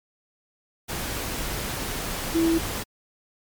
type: tone in noise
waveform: sine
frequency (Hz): 329.6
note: E4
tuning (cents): 0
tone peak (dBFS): -18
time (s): 2.34-2.59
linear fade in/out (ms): 20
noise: pink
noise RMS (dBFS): -30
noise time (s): 0.88-2.84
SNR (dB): +9
effects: MP3 96 kbps